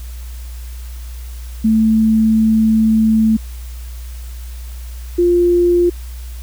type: tone pair in turn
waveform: sine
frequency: 220.5 / 350 Hz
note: A3 / F4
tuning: +4 / +4 cents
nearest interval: minor sixth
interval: 800 cents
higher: second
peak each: -9 dBFS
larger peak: neither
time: 1.64-3.37 / 5.18-5.9 s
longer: first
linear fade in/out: 10 ms
effects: added 60 Hz sine -26 dBFS peak until 6.42 s + white hiss -42 dBFS RMS until 6.42 s